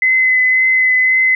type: tone with vibrato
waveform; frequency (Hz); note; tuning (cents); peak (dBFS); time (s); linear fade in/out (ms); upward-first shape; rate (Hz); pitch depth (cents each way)
sine; 2034; C7; -50; -9; 0.02-1.35; 2; triangle; 1.9; 16
effects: none